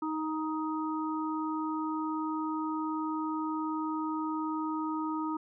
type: harmonic tone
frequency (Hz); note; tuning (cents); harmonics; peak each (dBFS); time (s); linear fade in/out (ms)
312.9; D#4; +10; 1 / 3 / 4; -32 / -37 / -38; 0.02-5.37; 5
effects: none